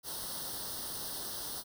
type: noise with comb filter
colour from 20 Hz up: white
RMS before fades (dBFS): -40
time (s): 0.03-1.64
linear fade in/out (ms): 50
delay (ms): 0.21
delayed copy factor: +0.9
effects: none